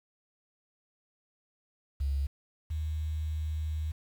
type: tone pair in turn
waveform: sine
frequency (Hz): 69.4 / 77.79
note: C#2 / D#2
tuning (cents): +3 / 0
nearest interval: major second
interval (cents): 197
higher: second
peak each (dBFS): -27 / -30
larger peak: first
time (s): 2-2.27 / 2.7-3.92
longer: second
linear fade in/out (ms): 10
effects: 9-bit